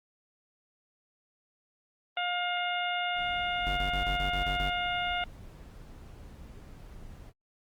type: harmonic tone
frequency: 710 Hz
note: F5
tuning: 28 cents sharp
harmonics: 1 / 2 / 3 / 4 / 5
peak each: -32 / -35 / -36 / -36 / -41 dBFS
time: 2.17-5.24 s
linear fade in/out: 2 ms
type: noise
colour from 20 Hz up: brown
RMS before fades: -47 dBFS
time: 3.14-7.33 s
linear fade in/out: 50 ms
type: tone bursts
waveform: square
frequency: 48.08 Hz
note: G1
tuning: 33 cents flat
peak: -32 dBFS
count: 8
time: 3.66-4.701 s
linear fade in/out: 10 ms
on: 110 ms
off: 23 ms
effects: Opus 32 kbps